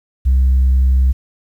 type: tone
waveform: sine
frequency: 65.1 Hz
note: C2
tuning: 8 cents flat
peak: -7 dBFS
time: 0.25-1.13 s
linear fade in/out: 20 ms
effects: tanh soft clip ceiling -7 dBFS + 8-bit